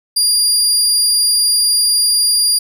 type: tone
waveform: 25% pulse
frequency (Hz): 4808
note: D8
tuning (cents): +40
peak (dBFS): -6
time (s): 0.16-2.59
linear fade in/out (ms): 10
effects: none